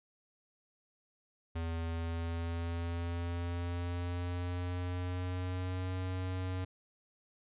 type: tone with pitch glide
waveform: square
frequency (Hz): 82.7 to 92.29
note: E2 to F#2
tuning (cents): +6 to -4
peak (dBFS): -35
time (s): 1.55-6.65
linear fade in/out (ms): 10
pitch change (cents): +190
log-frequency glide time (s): 1.86-5.91
effects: resampled to 8000 Hz